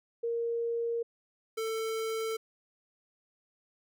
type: tone pair in turn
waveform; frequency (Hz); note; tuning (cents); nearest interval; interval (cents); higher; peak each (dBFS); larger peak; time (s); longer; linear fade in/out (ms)
sine / square; 466.2 / 445.3; A#4 / A4; 0 / +21; minor second; 79; first; -29 / -32; first; 0.23-1.03 / 1.57-2.37; neither; 10
effects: none